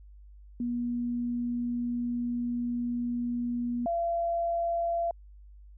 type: tone pair in turn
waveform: sine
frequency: 240.7 / 680.8 Hz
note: B3 / F5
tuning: -44 / -44 cents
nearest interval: octave + tritone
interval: 1800 cents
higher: second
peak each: -28 / -26 dBFS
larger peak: second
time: 0.6-3.86 / 3.86-5.11 s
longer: first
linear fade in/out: 2 ms
effects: added 50 Hz sine -48 dBFS peak until 5.77 s